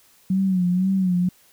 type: tone with vibrato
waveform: sine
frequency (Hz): 185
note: F#3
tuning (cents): 0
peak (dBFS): -17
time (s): 0.3-1.29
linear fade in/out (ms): 5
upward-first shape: sine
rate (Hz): 2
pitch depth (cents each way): 74
effects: white hiss -56 dBFS RMS until 1.52 s